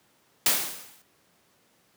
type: noise with exponential decay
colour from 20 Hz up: white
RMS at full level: -19 dBFS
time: 0.46-1.02 s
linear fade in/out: 2 ms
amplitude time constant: 120 ms
effects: pink hiss -64 dBFS RMS until 1.96 s + high-pass 150 Hz 12 dB/octave